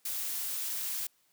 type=noise; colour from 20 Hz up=blue; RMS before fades=-35 dBFS; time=0.05-1.07 s; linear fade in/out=5 ms; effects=white hiss -70 dBFS RMS until 1.32 s + high-pass 100 Hz 12 dB/octave